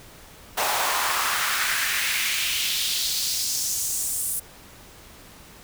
pink noise with high-pass filter sweep, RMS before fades -25 dBFS, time 0.57-4.4 s, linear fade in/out 10 ms, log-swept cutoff 720 to 10000 Hz, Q 2.1, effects pink hiss -47 dBFS RMS until 5.63 s

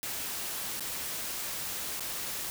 white noise with dropouts, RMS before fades -36 dBFS, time 0.03-2.5 s, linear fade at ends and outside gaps 0 ms, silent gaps 0.796-0.806 / 1.997-2.006 s, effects none

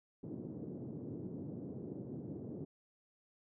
white band-pass noise, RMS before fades -45 dBFS, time 0.23-2.65 s, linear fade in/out 5 ms, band 110 to 360 Hz, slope 24 dB/octave, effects none

